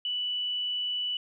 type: tone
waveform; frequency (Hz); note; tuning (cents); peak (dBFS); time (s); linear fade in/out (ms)
sine; 2965; F#7; +3; -28; 0.05-1.17; 2
effects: none